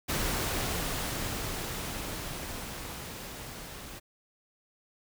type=noise with level ramp; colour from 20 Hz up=pink; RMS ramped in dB=-30 to -44 dBFS; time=0.08-4 s; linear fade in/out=20 ms; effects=none